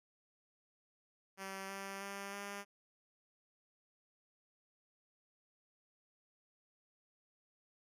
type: tone with pitch steps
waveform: 5% pulse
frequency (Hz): 193.2 / 195.78 / 198.4 / 201.1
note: G3 / G3 / G3 / G3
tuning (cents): -25 / -2 / +21 / +44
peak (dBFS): -32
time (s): 1.37-2.65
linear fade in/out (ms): 50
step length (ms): 320
effects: resampled to 32000 Hz